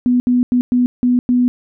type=tone bursts at uneven times; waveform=sine; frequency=246.9 Hz; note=B3; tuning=in tune; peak=-10 dBFS; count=6; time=0.06-0.2 / 0.27-0.43 / 0.52-0.61 / 0.72-0.86 / 1.03-1.19 / 1.29-1.48 s; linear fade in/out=0 ms; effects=none